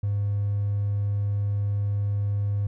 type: tone with hard clipping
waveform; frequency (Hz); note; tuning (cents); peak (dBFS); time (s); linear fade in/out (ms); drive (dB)
triangle; 101.6; G#2; -38; -23; 0.03-2.67; 5; 4
effects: none